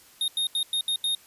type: tone bursts at uneven times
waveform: square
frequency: 3700 Hz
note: A#7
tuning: 14 cents flat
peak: -24 dBFS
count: 6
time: 0.21-0.28 / 0.37-0.47 / 0.55-0.63 / 0.73-0.81 / 0.88-0.96 / 1.04-1.15 s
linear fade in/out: 2 ms
effects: white hiss -54 dBFS RMS until 1.26 s + resampled to 32000 Hz